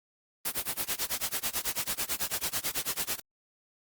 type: noise with tremolo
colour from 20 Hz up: white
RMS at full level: -29 dBFS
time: 0.45-3.2 s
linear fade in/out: 5 ms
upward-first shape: sine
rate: 9.1 Hz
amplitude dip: 95%
effects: Opus 32 kbps